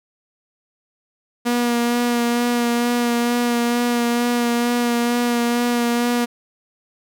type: tone with vibrato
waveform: sawtooth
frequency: 239.2 Hz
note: A#3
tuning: 45 cents sharp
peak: -13 dBFS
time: 1.45-6.26 s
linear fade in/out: 20 ms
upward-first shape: sine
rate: 2.2 Hz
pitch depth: 17 cents each way
effects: none